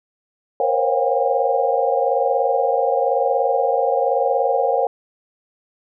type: tone cluster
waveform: sine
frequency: 472 / 528 / 549 / 719 / 802 Hz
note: A#4 / C5 / C#5 / F#5 / G5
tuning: +22 / +16 / -17 / -50 / +39 cents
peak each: -22 dBFS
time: 0.6-4.87 s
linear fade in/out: 2 ms
effects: none